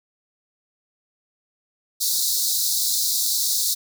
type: high-pass noise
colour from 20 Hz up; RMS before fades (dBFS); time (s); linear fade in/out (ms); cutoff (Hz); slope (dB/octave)
pink; -22; 2-3.75; 20; 3800; 96
effects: none